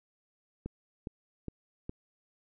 click train, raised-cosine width 3 ms, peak -24 dBFS, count 4, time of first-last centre 0.66-1.895 s, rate 2.43 Hz, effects none

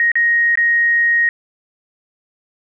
sine tone with dropouts, 1874 Hz, A#6, 9 cents sharp, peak -11 dBFS, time 0-1.29 s, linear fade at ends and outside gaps 1 ms, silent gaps 0.117-0.155 / 0.555-0.574 s, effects none

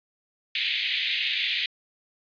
white band-pass noise, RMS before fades -27 dBFS, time 0.55-1.66 s, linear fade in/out 2 ms, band 2000 to 3900 Hz, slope 48 dB/octave, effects resampled to 11025 Hz

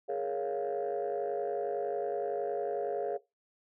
sine chord, Bb minor seventh, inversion third, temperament equal, 415.3 / 466.2 / 554.4 / 698.5 Hz, Ab4 / Bb4 / Db5 / F5, 0 / 0 / 0 / 0 cents, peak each -34 / -36 / -35 / -36 dBFS, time 0.08-3.18 s, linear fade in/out 20 ms, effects noise-tail reverb RT60 0.2 s tail -19 dB re dry + tanh soft clip ceiling -25 dBFS

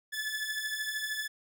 sawtooth beating tone pair, 1721 / 1734 Hz, A6 / A6, -39 / -26 cents, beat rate 13 Hz, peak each -34 / -31 dBFS, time 0.12-1.28 s, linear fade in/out 20 ms, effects none

